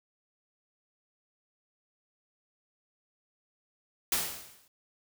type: noise with exponential decay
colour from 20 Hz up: white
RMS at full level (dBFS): -26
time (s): 4.12-4.68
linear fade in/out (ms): 2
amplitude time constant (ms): 120
effects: none